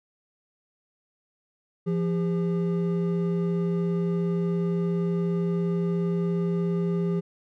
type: tone pair together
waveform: triangle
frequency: 171.6 / 402.3 Hz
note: F3 / G4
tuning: -30 / +45 cents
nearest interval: octave + minor third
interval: 1475 cents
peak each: -22 / -27 dBFS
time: 1.86-7.21 s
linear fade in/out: 20 ms
effects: none